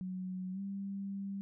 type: tone with pitch glide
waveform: sine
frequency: 185 to 197.14 Hz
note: F#3 to G3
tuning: 0 to +10 cents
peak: -37 dBFS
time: 0.01-1.41 s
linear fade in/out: 0 ms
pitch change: +110 cents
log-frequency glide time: 0.52-0.6 s
effects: none